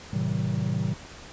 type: chord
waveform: triangle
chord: A diminished seventh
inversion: none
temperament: just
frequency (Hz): 110 / 132 / 158.4 / 190.08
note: A2 / C3 / Eb3 / Gb3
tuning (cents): 0 / +16 / +31 / +47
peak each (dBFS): -28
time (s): 0.13-0.94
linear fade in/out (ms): 5
effects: pink hiss -44 dBFS RMS until 1.32 s + resampled to 16000 Hz